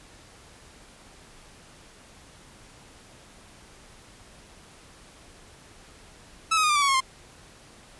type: tone with pitch steps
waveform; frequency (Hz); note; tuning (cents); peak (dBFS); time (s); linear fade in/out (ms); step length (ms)
sawtooth; 1305 / 1265.7 / 1227.5 / 1190.5 / 1154.6 / 1119.8 / 1086 / 1053.3; E6 / D#6 / D#6 / D6 / D6 / C#6 / C#6 / C6; -18 / +29 / -24 / +23 / -30 / +17 / -36 / +11; -16; 6.51-7.006; 10; 62
effects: pink hiss -51 dBFS RMS until 7.99 s + resampled to 24000 Hz